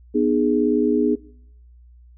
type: chord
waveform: sine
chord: G# minor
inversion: first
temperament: equal with one note detuned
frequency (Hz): 246.9 / 305.4 / 415.3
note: B3 / D#4 / G#4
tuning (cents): 0 / -32 / 0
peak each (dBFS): -20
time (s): 0.14-1.16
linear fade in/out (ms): 20
effects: noise-tail reverb RT60 0.7 s tail -21 dB re dry + added 60 Hz sine -45 dBFS peak until 2.17 s